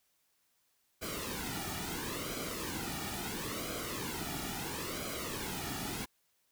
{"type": "noise with flanger", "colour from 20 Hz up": "pink", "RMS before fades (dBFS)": -39, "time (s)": [1.01, 6.06], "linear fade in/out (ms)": 20, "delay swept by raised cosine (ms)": [1.1, 1.94], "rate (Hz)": 0.74, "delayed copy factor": -0.7, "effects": ["white hiss -75 dBFS RMS until 6.51 s"]}